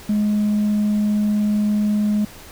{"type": "tone with tanh clipping", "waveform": "triangle", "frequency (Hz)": 209.5, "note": "G#3", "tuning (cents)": 15, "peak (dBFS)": -16, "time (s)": [0.09, 2.25], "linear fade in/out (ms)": 5, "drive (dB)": 6, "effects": ["pink hiss -41 dBFS RMS until 2.51 s"]}